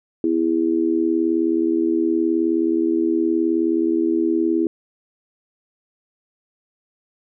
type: tone with amplitude modulation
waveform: sine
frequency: 329.6 Hz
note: E4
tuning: in tune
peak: -12 dBFS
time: 0.24-4.67 s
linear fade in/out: 2 ms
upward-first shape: sine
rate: 79.1 Hz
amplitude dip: 90%
effects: none